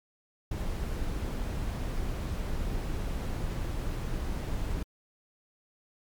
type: noise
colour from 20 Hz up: brown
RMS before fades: -32 dBFS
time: 0.51-4.83 s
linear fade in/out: 5 ms
effects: MP3 96 kbps